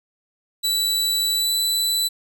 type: tone with pitch glide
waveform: sawtooth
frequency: 3951 to 3981 Hz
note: B7 to B7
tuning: 0 to +13 cents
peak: -16 dBFS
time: 0.63-2.09 s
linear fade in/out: 20 ms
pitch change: +13 cents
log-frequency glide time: 1.33-1.55 s
effects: none